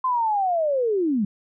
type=linear sweep; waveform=sine; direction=down; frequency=1045 to 189.3 Hz; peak=-19 dBFS; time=0.04-1.25 s; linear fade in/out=5 ms; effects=none